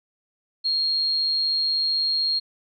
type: tone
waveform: sine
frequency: 4251 Hz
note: C8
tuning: 27 cents sharp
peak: -20 dBFS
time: 0.64-2.4 s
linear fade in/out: 20 ms
effects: none